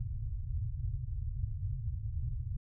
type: low-pass noise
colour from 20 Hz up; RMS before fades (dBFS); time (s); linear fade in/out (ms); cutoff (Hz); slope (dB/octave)
white; -36; 0-2.57; 10; 130; 96
effects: none